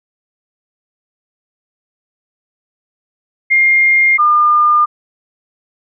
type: tone pair in turn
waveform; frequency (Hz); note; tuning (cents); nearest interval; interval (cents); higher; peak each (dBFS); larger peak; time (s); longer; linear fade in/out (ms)
sine; 2120 / 1206.8; C7 / D6; +22 / +47; minor seventh; 975; first; -7; neither; 3.5-4.18 / 4.18-4.86; neither; 20
effects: none